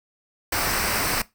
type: noise with comb filter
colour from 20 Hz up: pink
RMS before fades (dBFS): -24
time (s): 0.52-1.22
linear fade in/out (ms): 5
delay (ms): 0.29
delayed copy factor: -0.55
effects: noise-tail reverb RT60 0.2 s tail -19 dB re dry